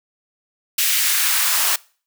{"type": "noise with high-pass filter sweep", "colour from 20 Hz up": "white", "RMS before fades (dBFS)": -18, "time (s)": [0.78, 1.76], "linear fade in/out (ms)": 5, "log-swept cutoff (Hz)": [2400, 820], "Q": 1.2, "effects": ["noise-tail reverb RT60 0.4 s tail -23 dB re dry"]}